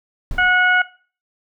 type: noise with exponential decay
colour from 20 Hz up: brown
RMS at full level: -26 dBFS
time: 0.31-0.76 s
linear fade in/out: 1 ms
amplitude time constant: 96 ms
type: harmonic tone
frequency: 730 Hz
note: F#5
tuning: 24 cents flat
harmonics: 1 / 2 / 3 / 4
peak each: -21 / -14 / -23 / -27 dBFS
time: 0.38-0.82 s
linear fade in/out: 5 ms
effects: noise-tail reverb RT60 0.4 s tail -18 dB re dry